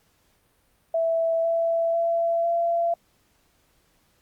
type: tone with pitch steps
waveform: sine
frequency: 659.3 / 666.2 / 673.2 / 680.2 Hz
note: E5 / E5 / E5 / F5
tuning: 0 / +18 / +36 / -46 cents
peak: -20 dBFS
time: 0.94-2.94 s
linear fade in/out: 5 ms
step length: 500 ms
effects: pink hiss -65 dBFS RMS until 4.21 s + Opus 48 kbps